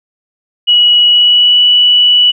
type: tone with pitch glide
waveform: sine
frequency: 2921 to 2952 Hz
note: F#7 to F#7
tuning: -23 to -5 cents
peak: -4 dBFS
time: 0.67-2.32 s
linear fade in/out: 20 ms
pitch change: +18 cents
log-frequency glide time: 1.01-1.61 s
effects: none